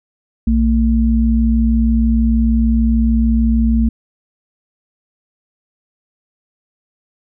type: tone pair together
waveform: sine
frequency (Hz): 60 / 226.5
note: B1 / A#3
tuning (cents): -49 / -50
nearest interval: octave + major seventh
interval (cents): 2299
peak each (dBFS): -13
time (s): 0.47-3.89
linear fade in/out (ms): 5
effects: none